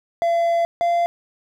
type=tone pair in turn; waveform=triangle; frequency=679 / 688.5 Hz; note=F5 / F5; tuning=-49 / -25 cents; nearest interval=unison; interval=24 cents; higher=second; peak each=-14 dBFS; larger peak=neither; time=0.22-0.65 / 0.81-1.06 s; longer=first; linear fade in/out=0 ms; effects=none